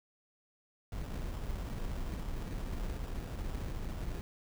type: noise with sample-and-hold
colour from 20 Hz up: brown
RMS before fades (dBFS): -38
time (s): 0.92-4.21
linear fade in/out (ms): 2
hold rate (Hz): 2100
effects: none